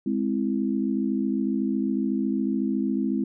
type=chord; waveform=sine; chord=Ab augmented; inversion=none; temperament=equal; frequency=207.7 / 261.6 / 329.6 Hz; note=Ab3 / C4 / E4; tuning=0 / 0 / 0 cents; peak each=-26 / -26 / -29 dBFS; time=0.06-3.24 s; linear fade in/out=5 ms; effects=none